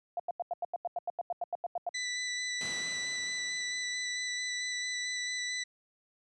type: tone bursts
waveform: sine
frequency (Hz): 698.5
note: F5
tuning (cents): 0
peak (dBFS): -30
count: 16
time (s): 0.17-1.891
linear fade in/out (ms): 2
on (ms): 26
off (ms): 87
type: tone with vibrato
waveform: 20% pulse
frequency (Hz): 1983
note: B6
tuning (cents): +7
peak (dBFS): -28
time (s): 1.94-5.64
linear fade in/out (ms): 10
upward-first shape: square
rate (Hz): 4.5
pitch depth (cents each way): 9
type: noise with exponential decay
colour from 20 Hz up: pink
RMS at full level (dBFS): -42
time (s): 2.61-4.96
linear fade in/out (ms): 1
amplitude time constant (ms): 510
effects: high-pass 150 Hz 12 dB/octave + resampled to 22050 Hz